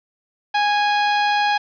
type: tone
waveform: sawtooth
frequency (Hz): 827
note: G#5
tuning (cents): -8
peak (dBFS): -12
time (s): 0.54-1.58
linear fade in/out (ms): 10
effects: resampled to 11025 Hz + 7-bit